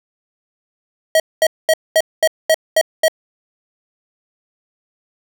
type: tone bursts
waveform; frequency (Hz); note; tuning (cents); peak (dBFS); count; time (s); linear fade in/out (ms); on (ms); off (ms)
square; 638; D#5; +43; -10; 8; 1.15-3.082; 2; 49; 220
effects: none